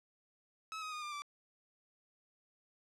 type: tone with pitch steps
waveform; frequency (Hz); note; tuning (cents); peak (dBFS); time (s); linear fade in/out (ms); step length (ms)
sawtooth; 1291 / 1258.6 / 1227 / 1196.2 / 1166.2; E6 / D#6 / D#6 / D6 / D6; -37 / +19 / -25 / +31 / -13; -37; 0.72-1.22; 0; 100
effects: low-pass 7000 Hz 12 dB/octave